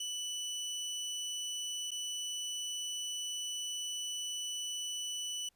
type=tone with dropouts; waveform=25% pulse; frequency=2973 Hz; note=F#7; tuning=8 cents sharp; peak=-33 dBFS; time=0-5.49 s; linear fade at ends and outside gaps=5 ms; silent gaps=1.908-1.915 s; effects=pink hiss -75 dBFS RMS until 5.55 s + resampled to 32000 Hz